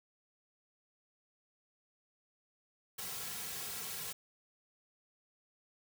white noise with comb filter, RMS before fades -42 dBFS, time 2.98-4.13 s, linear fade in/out 10 ms, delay 3.3 ms, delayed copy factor -0.8, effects none

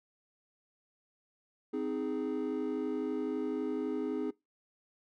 triangle chord, Ab major, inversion first, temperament just, 259.6 / 311.5 / 415.3 Hz, C4 / Eb4 / Ab4, -13 / +2 / 0 cents, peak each -34 dBFS, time 1.73-4.31 s, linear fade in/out 10 ms, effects noise-tail reverb RT60 0.2 s tail -23 dB re dry + tanh soft clip ceiling -21 dBFS

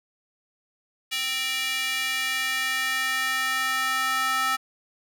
square tone with high-pass filter sweep, 261.6 Hz, C4, in tune, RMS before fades -26 dBFS, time 1.11-4.57 s, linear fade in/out 20 ms, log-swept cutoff 2700 to 1300 Hz, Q 2.3, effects none

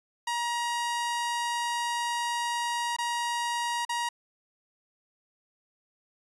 sawtooth tone with dropouts, 949 Hz, A#5, 31 cents sharp, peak -24 dBFS, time 0.27-4.09 s, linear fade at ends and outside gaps 5 ms, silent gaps 2.965-2.985 / 3.851-3.892 s, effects resampled to 24000 Hz

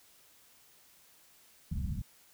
pink low-pass noise, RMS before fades -35 dBFS, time 1.71-2.02 s, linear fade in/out 5 ms, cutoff 210 Hz, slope 48 dB/octave, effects white hiss -62 dBFS RMS until 2.33 s

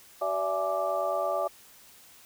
sine tone cluster, 379.4 / 577 / 666 / 841 / 1176 Hz, F#4 / D5 / E5 / G#5 / D6, +43 / -31 / +18 / +22 / +2 cents, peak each -39 / -30 / -30 / -36 / -33 dBFS, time 0.21-1.48 s, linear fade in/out 10 ms, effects white hiss -54 dBFS RMS until 2.25 s

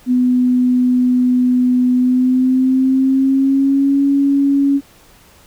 sine tone with pitch glide, 250 to 279 Hz, B3 to C#4, +21 to +11 cents, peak -10 dBFS, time 0.06-4.81 s, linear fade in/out 50 ms, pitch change +190 cents, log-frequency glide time 1.93-4.03 s, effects pink hiss -47 dBFS RMS until 5.46 s

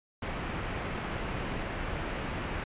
pink low-pass noise, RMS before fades -35 dBFS, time 0.22-2.64 s, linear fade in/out 5 ms, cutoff 2800 Hz, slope 24 dB/octave, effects resampled to 8000 Hz

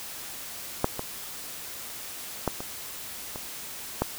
clicks, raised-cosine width 1 ms, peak -7 / -16 / -10 / -20 / -21 / -9 dBFS, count 6, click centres 0.844 / 0.994 / 2.477 / 2.605 / 3.359 / 4.02 s, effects white hiss -39 dBFS RMS until 4.18 s

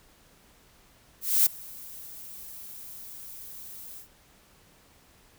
violet noise with ADSR envelope, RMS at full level -19 dBFS, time 1.21-4.08 s, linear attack 250 ms, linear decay 11 ms, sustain -24 dB, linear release 110 ms, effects pink hiss -59 dBFS RMS until 5.38 s

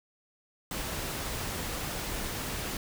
pink noise, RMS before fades -35 dBFS, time 0.71-2.77 s, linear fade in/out 2 ms, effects none

